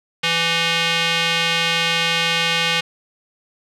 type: tone with band-pass filter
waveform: square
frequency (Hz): 167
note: E3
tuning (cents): +23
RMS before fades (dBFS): -19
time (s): 0.23-2.81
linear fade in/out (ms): 10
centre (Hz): 2900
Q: 2
effects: none